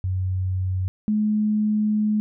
sine tone pair in turn, 93.1 / 212.4 Hz, F#2 / G#3, +11 / +39 cents, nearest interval octave + major second, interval 1428 cents, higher second, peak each -21 / -18 dBFS, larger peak second, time 0.04-0.88 / 1.08-2.2 s, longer second, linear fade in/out 0 ms, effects none

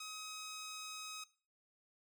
10% pulse tone, 1267 Hz, D#6, 31 cents sharp, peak -37 dBFS, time 0-1.24 s, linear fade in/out 5 ms, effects noise-tail reverb RT60 0.4 s tail -19 dB re dry

